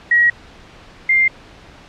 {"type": "tone pair in turn", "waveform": "sine", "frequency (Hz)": [1905, 2102], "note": ["A#6", "C7"], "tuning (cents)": [37, 7], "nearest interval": "major second", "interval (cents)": 170, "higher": "second", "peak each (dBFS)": [-9, -10], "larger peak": "first", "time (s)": [[0.11, 0.3], [1.09, 1.28]], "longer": "neither", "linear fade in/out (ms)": 5, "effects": ["pink hiss -42 dBFS RMS until 1.88 s", "low-pass 4000 Hz 12 dB/octave"]}